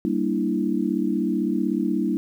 sine chord, E half-diminished seventh, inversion first, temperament equal, 196 / 233.1 / 293.7 / 329.6 Hz, G3 / Bb3 / D4 / E4, 0 / 0 / 0 / 0 cents, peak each -26 dBFS, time 0.05-2.17 s, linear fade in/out 0 ms, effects 9-bit

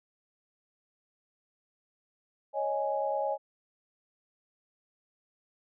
sine chord, C# suspended second, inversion none, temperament just, 554.4 / 623.7 / 831.5 Hz, C#5 / D#5 / G#5, 0 / +4 / +2 cents, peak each -32 / -33 / -32 dBFS, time 2.53-3.38 s, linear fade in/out 50 ms, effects none

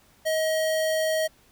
square tone, 633 Hz, D#5, 30 cents sharp, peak -23 dBFS, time 0.25-1.28 s, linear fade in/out 20 ms, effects pink hiss -59 dBFS RMS until 1.51 s

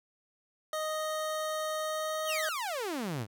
25% pulse tone with pitch glide, 622.3 to 626.6 Hz, D#5 to D#5, 0 to +12 cents, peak -28 dBFS, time 0.73-2.49 s, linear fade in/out 2 ms, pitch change +12 cents, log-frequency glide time 1.82-2.34 s
sawtooth exponential sweep, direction down, 3409 to 96.6 Hz, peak -29 dBFS, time 2.25-3.27 s, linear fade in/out 50 ms
effects none

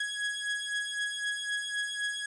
30% pulse beating tone pair, 1664 / 1667.9 Hz, G#6 / G#6, +3 / +7 cents, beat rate 3.9 Hz, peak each -33 / -31 dBFS, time 0-2.26 s, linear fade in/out 5 ms, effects resampled to 24000 Hz + 10-bit

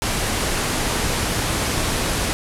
pink low-pass noise, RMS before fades -22 dBFS, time 0.02-2.33 s, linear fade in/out 0 ms, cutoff 12000 Hz, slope 48 dB/octave, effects none

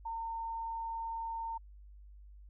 sine tone, 911 Hz, A#5, 40 cents flat, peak -36 dBFS, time 0.05-1.58 s, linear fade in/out 10 ms, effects added 50 Hz sine -51 dBFS peak until 2.49 s

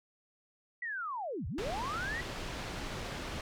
sine linear two-way sweep, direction down then up, 1975 to 58.1 to 1975 Hz, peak -35 dBFS, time 0.82-2.21 s, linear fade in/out 5 ms, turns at 1.47 s
pink low-pass noise, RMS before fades -40 dBFS, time 1.58-3.41 s, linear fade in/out 2 ms, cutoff 5000 Hz, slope 12 dB/octave
effects none

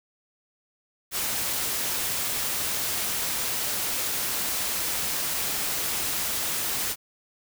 white noise, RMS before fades -28 dBFS, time 1.11-6.96 s, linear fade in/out 50 ms, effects none

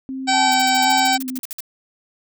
sine tone with vibrato, 260.7 Hz, C4, 6 cents flat, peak -25 dBFS, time 0.09-1.39 s, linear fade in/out 0 ms, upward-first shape square, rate 1.3 Hz, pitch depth 24 cents each way
harmonic tone, 769 Hz, G5, 33 cents flat, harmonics 1 / 2 / 3 / 4 / 5 / 6 / 7 / 9 / 10, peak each -17 / -24 / -24 / -28 / -26 / -26 / -29 / -31 / -27 dBFS, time 0.27-1.18 s, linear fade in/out 20 ms
sine tone with tremolo, 857 Hz, A5, 46 cents flat, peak -18 dBFS, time 0.32-1.15 s, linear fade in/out 20 ms, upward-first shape triangle, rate 2.1 Hz, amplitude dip 90%
blue noise bursts, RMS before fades -29 dBFS, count 15, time 0.52-1.605 s, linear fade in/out 0 ms, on 21 ms, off 55 ms
effects none

